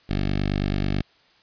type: tone with notch filter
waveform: 10% pulse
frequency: 49.17 Hz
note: G1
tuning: 6 cents sharp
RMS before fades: -24 dBFS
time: 0.09-1.02 s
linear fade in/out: 10 ms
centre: 990 Hz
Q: 0.97
effects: white hiss -58 dBFS RMS until 1.42 s + resampled to 11025 Hz